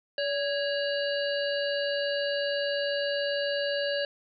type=harmonic tone with a mistuned harmonic; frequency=571 Hz; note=D5; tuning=49 cents flat; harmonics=1 / 3 / 5 / 7 / 8; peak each=-28 / -34 / -36 / -39 / -38 dBFS; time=0.18-4.05 s; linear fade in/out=2 ms; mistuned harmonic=3; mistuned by=-61 cents; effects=none